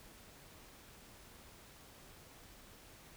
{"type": "silence", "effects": ["pink hiss -58 dBFS RMS until 3.16 s"]}